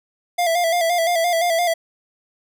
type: tone with vibrato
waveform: square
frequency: 682 Hz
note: F5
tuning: 41 cents flat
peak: -17 dBFS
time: 0.38-1.74 s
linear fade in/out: 10 ms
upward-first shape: square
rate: 5.8 Hz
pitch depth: 55 cents each way
effects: none